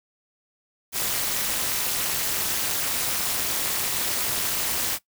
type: noise with amplitude modulation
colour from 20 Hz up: white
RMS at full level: -22 dBFS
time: 0.92-4.99 s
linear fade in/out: 50 ms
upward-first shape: sine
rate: 248 Hz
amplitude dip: 90%
effects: noise-tail reverb RT60 0.1 s tail -18 dB re dry